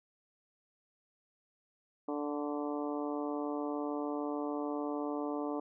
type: harmonic tone with a mistuned harmonic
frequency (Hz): 146.83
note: D3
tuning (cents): 0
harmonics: 2 / 3 / 4 / 5 / 6 / 7 / 8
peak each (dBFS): -36 / -40 / -42 / -44 / -46 / -47 / -48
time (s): 2.08-5.6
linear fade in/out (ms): 5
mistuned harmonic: 8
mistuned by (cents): -26
effects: none